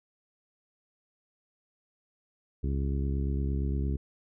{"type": "harmonic tone", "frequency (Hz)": 68.7, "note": "C#2", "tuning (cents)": -15, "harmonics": [1, 2, 3, 4, 5, 6], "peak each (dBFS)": [-28, -34, -38, -40, -42, -44], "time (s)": [2.63, 3.97], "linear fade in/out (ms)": 10, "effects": []}